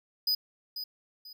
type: tone with echo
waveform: square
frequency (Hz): 4978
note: D#8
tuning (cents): 0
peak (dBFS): -25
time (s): 0.27-0.35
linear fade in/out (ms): 5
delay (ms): 490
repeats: 2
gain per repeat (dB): -10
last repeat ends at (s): 1.33
effects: none